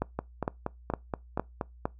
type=two click trains; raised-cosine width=1 ms; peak=-16 / -14 dBFS; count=7 / 5; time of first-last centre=0.19-1.612 / 0.02-1.855 s; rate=4.22 / 2.18 Hz; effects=noise-tail reverb RT60 0.2 s tail -23 dB re dry + added 60 Hz sine -49 dBFS peak until 1.99 s